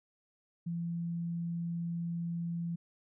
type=tone; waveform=sine; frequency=169.7 Hz; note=F3; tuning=49 cents flat; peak=-33 dBFS; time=0.66-2.76 s; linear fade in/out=10 ms; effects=none